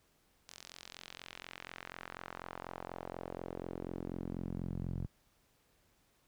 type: tone with band-pass filter sweep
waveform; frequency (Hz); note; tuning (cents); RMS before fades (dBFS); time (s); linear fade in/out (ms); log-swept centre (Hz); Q
sawtooth; 44.12; F1; +18; -44; 0.48-5.07; 10; 6000 to 130; 1.3
effects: pink hiss -72 dBFS RMS until 6.27 s